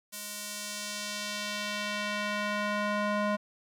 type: tone with band-pass filter sweep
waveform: square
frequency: 207.7 Hz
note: G#3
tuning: in tune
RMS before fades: -33 dBFS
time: 0.12-3.37 s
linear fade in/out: 20 ms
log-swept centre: 11000 to 890 Hz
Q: 0.79
effects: none